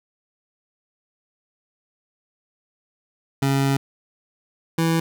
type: tone pair in turn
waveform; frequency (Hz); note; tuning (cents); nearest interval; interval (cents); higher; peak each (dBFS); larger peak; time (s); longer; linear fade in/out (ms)
25% pulse; 137.2 / 164.39; C#3 / E3; -17 / -4; minor third; 313; second; -14; neither; 3.42-3.77 / 4.78-5; first; 5
effects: none